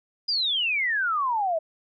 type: exponential sweep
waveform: sine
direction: down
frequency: 4978 to 622.3 Hz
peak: -22 dBFS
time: 0.28-1.59 s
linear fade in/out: 10 ms
effects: none